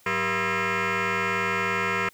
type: tone with frequency modulation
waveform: sine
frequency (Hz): 392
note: G4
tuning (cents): 0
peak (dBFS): -20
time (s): 0.06-2.09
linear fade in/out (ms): 5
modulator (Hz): 289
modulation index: 7.5
effects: tanh soft clip ceiling -22 dBFS + white hiss -57 dBFS RMS until 2.13 s